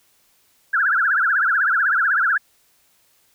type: tone with vibrato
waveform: sine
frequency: 1500 Hz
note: F#6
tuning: 23 cents sharp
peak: -15 dBFS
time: 0.73-2.38 s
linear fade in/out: 10 ms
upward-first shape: triangle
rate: 16 Hz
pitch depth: 250 cents each way
effects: white hiss -60 dBFS RMS until 3.34 s